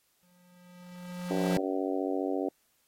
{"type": "tone with exponential growth", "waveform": "square", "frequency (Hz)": 178.4, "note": "F3", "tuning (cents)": 37, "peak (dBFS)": -26, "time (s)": [0.23, 1.57], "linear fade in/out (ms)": 0, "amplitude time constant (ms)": 290}
{"type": "harmonic tone", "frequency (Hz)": 94.7, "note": "F#2", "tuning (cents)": 41, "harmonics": [3, 4, 5, 6, 7, 8], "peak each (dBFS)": [-32, -34, -36, -38, -39, -40], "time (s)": [1.3, 2.49], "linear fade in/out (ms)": 5}
{"effects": ["white hiss -71 dBFS RMS until 2.87 s", "AAC 48 kbps"]}